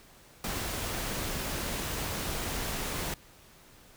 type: noise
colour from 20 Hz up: pink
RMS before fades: -34 dBFS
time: 0.44-3.14 s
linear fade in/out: 2 ms
effects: pink hiss -56 dBFS RMS until 3.96 s